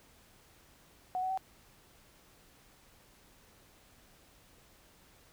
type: tone with pitch steps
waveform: sine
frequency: 738 / 750 / 762.3 Hz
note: F#5 / F#5 / G5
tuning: -5 / +23 / -49 cents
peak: -31 dBFS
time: 1.15-1.375 s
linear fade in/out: 0 ms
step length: 75 ms
effects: pink hiss -62 dBFS RMS until 5.32 s